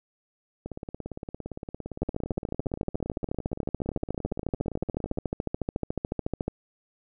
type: two click trains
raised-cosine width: 2 ms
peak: -14 / -22 dBFS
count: 63 / 80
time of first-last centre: 2.02-6.48 / 0.66-5.174 s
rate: 13.9 / 17.5 Hz
effects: none